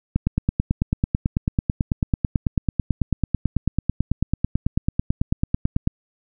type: click train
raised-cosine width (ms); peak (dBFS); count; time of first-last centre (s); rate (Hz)
5; -6; 53; 0.16-5.874; 9.1
effects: none